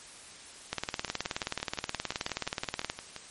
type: two click trains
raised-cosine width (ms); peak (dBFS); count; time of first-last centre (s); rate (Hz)
0.2; -21 / -13; 13 / 42; 1.08-3.163 / 0.73-2.899; 5.76 / 18.9
effects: white hiss -49 dBFS RMS until 3.3 s + MP3 48 kbps